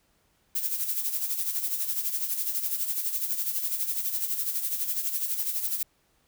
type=noise with tremolo; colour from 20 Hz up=violet; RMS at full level=-27 dBFS; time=0.55-5.83 s; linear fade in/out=5 ms; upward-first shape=sine; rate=12 Hz; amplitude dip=60%; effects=pink hiss -68 dBFS RMS until 6.27 s